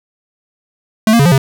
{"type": "tone with pitch steps", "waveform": "square", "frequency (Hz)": [218.2, 233.2, 140.2, 175.1, 134.8], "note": ["A3", "A#3", "C#3", "F3", "C#3"], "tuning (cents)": [-14, 1, 20, 5, -48], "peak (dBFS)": -7, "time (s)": [1.07, 1.38], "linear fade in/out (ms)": 2, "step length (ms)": 62, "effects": []}